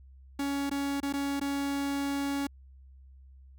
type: tone with dropouts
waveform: 45% pulse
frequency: 280 Hz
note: C#4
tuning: 18 cents sharp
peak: -29 dBFS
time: 0.39-2.47 s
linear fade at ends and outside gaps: 5 ms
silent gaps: 0.697-0.712 / 1.003-1.029 / 1.127-1.136 / 1.398-1.412 s
effects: added 66 Hz sine -50 dBFS peak until 3.58 s